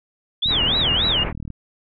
sine tone with vibrato, 3322 Hz, G#7, in tune, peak -17 dBFS, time 0.42-1.24 s, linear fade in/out 10 ms, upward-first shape sine, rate 3.5 Hz, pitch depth 290 cents each way
click train, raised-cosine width 5 ms, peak -19 dBFS, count 42, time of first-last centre 0.46-1.503 s, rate 39.3 Hz
pink low-pass noise, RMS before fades -27 dBFS, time 0.47-1.33 s, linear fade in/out 50 ms, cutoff 2500 Hz, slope 48 dB/octave
effects none

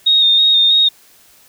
sine tone with vibrato, 3700 Hz, A#7, 14 cents flat, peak -8 dBFS, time 0.06-0.89 s, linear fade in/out 10 ms, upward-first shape square, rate 3.1 Hz, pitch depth 21 cents each way, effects white hiss -48 dBFS RMS until 1.48 s

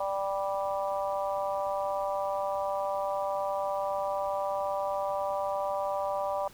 harmonic tone, 196 Hz, G3, in tune, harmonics 3 / 4 / 5 / 6, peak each -31 / -34 / -35 / -39 dBFS, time 0-6.48 s, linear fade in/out 5 ms, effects pink hiss -54 dBFS RMS until 6.53 s

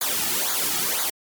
white noise with flanger, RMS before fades -24 dBFS, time 0.01-1.1 s, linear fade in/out 5 ms, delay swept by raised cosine 0.36 to 1.96 ms, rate 2 Hz, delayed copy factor -0.75, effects MP3 96 kbps

